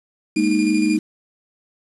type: chord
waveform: sine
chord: Ab suspended second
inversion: none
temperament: equal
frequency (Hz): 207.7 / 233.1 / 311.1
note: Ab3 / Bb3 / Eb4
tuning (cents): 0 / 0 / 0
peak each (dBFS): -21 / -22 / -17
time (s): 0.36-0.99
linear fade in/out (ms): 10
type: tone with tremolo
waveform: sawtooth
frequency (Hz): 2415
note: D7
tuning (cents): +48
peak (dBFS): -23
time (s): 0.36-0.97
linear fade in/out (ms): 5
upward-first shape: square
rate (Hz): 13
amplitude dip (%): 45
effects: resampled to 24000 Hz + 7-bit